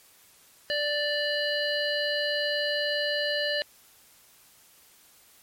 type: harmonic tone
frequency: 587.3 Hz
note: D5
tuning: in tune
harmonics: 1 / 3 / 5 / 7 / 8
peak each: -29 / -30 / -32 / -33 / -38 dBFS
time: 0.7-3.62 s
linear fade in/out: 0 ms
effects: white hiss -57 dBFS RMS until 5.42 s + MP3 64 kbps